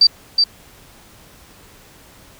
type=tone with echo; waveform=sine; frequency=4659 Hz; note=D8; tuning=15 cents flat; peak=-6 dBFS; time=0.01-0.07 s; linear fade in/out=5 ms; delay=370 ms; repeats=1; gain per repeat=-4 dB; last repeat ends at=0.44 s; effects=pink hiss -46 dBFS RMS until 2.39 s